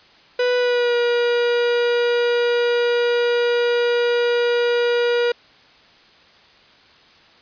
45% pulse tone with pitch glide, 493.9 to 479 Hz, B4 to A#4, 0 to +47 cents, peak -16 dBFS, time 0.39-5.32 s, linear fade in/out 5 ms, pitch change -53 cents, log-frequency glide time 0.57-0.95 s, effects white hiss -50 dBFS RMS until 7.41 s + resampled to 11025 Hz

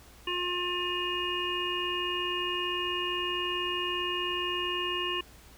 harmonic tone, 356.3 Hz, F4, 35 cents sharp, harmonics 1 / 3 / 5 / 7 / 8, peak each -35 / -35 / -40 / -39 / -32 dBFS, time 0.27-5.21 s, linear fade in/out 5 ms, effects added 60 Hz sine -55 dBFS peak until 5.57 s + pink hiss -55 dBFS RMS until 5.57 s

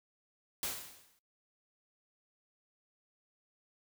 white noise with exponential decay, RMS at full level -34 dBFS, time 0.63-1.19 s, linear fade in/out 0 ms, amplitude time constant 120 ms, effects noise-tail reverb RT60 0.2 s tail -23 dB re dry

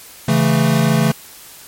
square chord, A major, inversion first, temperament equal with one note detuned, 138.59 / 165.48 / 220 Hz, C#3 / E3 / A3, 0 / +7 / 0 cents, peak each -17 dBFS, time 0.28-1.12 s, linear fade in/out 5 ms, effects white hiss -39 dBFS RMS until 1.67 s + MP3 64 kbps

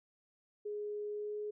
sine tone with pitch glide, 416.7 to 419.6 Hz, G#4 to G#4, +6 to +18 cents, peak -37 dBFS, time 0.65-1.51 s, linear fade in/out 10 ms, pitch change +12 cents, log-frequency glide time 1.09-1.37 s, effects none

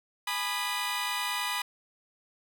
15% pulse chord, G# minor, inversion none, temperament equal with one note detuned, 830.6 / 987.8 / 1221 Hz, G#5 / B5 / D#6, 0 / 0 / -33 cents, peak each -31 / -25 / -29 dBFS, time 0.27-1.62 s, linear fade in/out 5 ms, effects none

